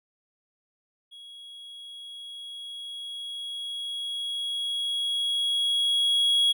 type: tone with level ramp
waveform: triangle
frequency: 3322 Hz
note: G#7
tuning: in tune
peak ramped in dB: -42 to -17 dBFS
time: 1.11-6.53 s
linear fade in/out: 20 ms
effects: none